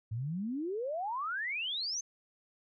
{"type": "exponential sweep", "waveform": "sine", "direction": "up", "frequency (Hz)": [104.1, 6380], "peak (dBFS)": -33, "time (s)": [0.11, 2.01], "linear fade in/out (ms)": 10, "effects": []}